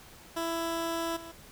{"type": "tone with level steps", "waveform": "15% pulse", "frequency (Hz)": 332.1, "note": "E4", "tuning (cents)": 13, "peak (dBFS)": [-24, -37], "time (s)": [0.36, 1.32], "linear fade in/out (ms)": 10, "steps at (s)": 1.16, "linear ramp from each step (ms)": 10, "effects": ["pink hiss -52 dBFS RMS until 1.51 s"]}